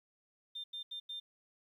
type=tone bursts at uneven times; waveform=sine; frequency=3600 Hz; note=A7; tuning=39 cents sharp; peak=-39 dBFS; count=4; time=0.55-0.64 / 0.73-0.83 / 0.91-1 / 1.09-1.2 s; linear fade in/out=10 ms; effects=tanh soft clip ceiling -36 dBFS + 12-bit